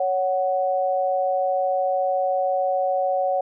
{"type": "tone pair together", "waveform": "sine", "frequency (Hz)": [556.6, 743], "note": ["C#5", "F#5"], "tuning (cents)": [7, 7], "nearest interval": "perfect fourth", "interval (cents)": 500, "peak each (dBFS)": -22, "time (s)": [0, 3.41], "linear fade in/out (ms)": 5, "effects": []}